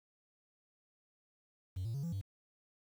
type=tone with pitch steps; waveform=triangle; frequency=92.4 / 113.9 / 139.3 / 168.5 / 98 Hz; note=F#2 / A#2 / C#3 / E3 / G2; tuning=-2 / -40 / +9 / +38 / 0 cents; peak=-33 dBFS; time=1.76-2.215 s; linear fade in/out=10 ms; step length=91 ms; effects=tanh soft clip ceiling -31 dBFS + 10-bit